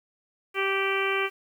harmonic tone with a mistuned harmonic, 390 Hz, G4, 9 cents flat, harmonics 1 / 2 / 3 / 4 / 5 / 6 / 7 / 8, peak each -28 / -37 / -31 / -33 / -34 / -29 / -35 / -37 dBFS, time 0.54-1.3 s, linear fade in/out 50 ms, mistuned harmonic 8, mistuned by -23 cents, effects 9-bit

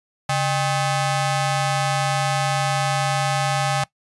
sawtooth ring-modulated tone, 469 Hz, A#4, 11 cents sharp, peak -12 dBFS, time 0.29-3.84 s, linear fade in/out 5 ms, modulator 330 Hz, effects noise-tail reverb RT60 0.1 s tail -20 dB re dry + resampled to 24000 Hz

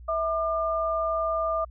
sine tone pair together, 650 / 1201.1 Hz, E5 / D6, -24 / +39 cents, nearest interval major seventh, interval 1063 cents, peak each -26 / -27 dBFS, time 0.08-1.65 s, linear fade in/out 10 ms, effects added 60 Hz sine -42 dBFS peak until 1.7 s

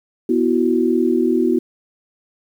sine chord, B suspended fourth, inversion none, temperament equal, 246.9 / 329.6 / 370 Hz, B3 / E4 / F#4, 0 / 0 / 0 cents, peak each -18 dBFS, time 0.29-1.59 s, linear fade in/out 5 ms, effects 8-bit

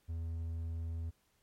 triangle tone, 82.41 Hz, E2, in tune, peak -34 dBFS, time 0.08-1.11 s, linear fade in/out 20 ms, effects pink hiss -74 dBFS RMS until 1.42 s + MP3 64 kbps

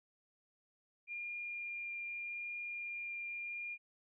sine tone with vibrato, 2405 Hz, D7, 41 cents sharp, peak -40 dBFS, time 1.07-3.78 s, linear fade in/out 50 ms, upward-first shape triangle, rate 0.83 Hz, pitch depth 8 cents each way, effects none

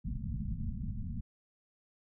pink low-pass noise, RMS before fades -37 dBFS, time 0.04-1.21 s, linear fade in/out 10 ms, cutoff 240 Hz, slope 96 dB/octave, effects none

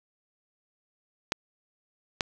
clicks, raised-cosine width 0.2 ms, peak -8 dBFS, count 2, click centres 1.321 / 2.208 s, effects none

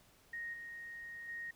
sine tone with level steps, 1866 Hz, A#6, 1 cent sharp, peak -40 / -45 / -41 dBFS, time 0.33-1.51 s, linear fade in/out 5 ms, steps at 0.53 / 1.28 s, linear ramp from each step 10 ms, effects pink hiss -66 dBFS RMS until 1.55 s

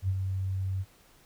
sine tone with ADSR envelope, 95.1 Hz, F#2, 48 cents sharp, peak -23 dBFS, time 0.02-0.85 s, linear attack 64 ms, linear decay 53 ms, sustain -5 dB, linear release 43 ms, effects pink hiss -60 dBFS RMS until 1.25 s

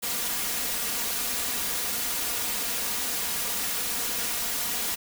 white noise with comb filter, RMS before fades -29 dBFS, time 0.02-4.96 s, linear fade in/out 20 ms, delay 4.2 ms, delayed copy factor +0.55, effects none

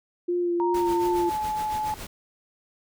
sine tone with vibrato, 349.2 Hz, F4, in tune, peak -22 dBFS, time 0.28-1.3 s, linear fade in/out 10 ms, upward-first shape sine, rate 2.7 Hz, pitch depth 19 cents each way
sine tone with pitch glide, 934 to 856.5 Hz, A#5 to A5, +3 to -47 cents, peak -25 dBFS, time 0.6-1.94 s, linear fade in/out 0 ms, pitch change -150 cents, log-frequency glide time 0.74-1.38 s
pink noise with tremolo, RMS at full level -37 dBFS, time 0.74-2.07 s, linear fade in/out 5 ms, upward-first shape sine, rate 7.2 Hz, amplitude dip 60%
effects none

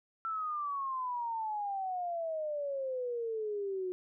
sine exponential sweep, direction down, 1342 to 361.8 Hz, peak -33 dBFS, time 0.25-3.92 s, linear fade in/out 0 ms, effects none

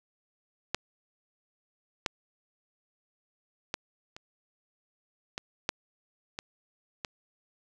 clicks, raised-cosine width 0.2 ms, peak -10 / -10 / -13 / -26 / -17 / -9 / -18 / -17 dBFS, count 8, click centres 0.746 / 2.062 / 3.741 / 4.165 / 5.379 / 5.691 / 6.389 / 7.048 s, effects none

